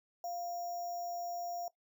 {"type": "tone with sample-and-hold", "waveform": "sine", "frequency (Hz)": 698.5, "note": "F5", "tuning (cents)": 0, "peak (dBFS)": -37, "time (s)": [0.24, 1.68], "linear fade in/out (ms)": 2, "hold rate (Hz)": 6300, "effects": ["noise-tail reverb RT60 0.1 s tail -17 dB re dry"]}